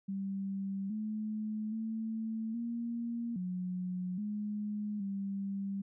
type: tone with pitch steps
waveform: sine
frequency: 195.3 / 214.8 / 222.1 / 234.4 / 181.9 / 209 / 197.1 Hz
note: G3 / A3 / A3 / A#3 / F#3 / G#3 / G3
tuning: -6 / -41 / +16 / +10 / -29 / +11 / +10 cents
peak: -34 dBFS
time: 0.08-5.82 s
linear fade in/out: 10 ms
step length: 820 ms
effects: none